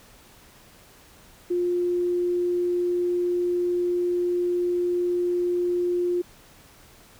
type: tone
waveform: sine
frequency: 353.4 Hz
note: F4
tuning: 21 cents sharp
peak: -21 dBFS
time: 1.5-6.22 s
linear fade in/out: 10 ms
effects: pink hiss -52 dBFS RMS until 7.19 s